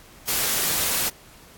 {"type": "noise", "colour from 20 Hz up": "white", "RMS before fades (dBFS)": -23, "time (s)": [0.27, 1.1], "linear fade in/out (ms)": 20, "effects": ["pink hiss -49 dBFS RMS until 1.57 s", "AAC 64 kbps"]}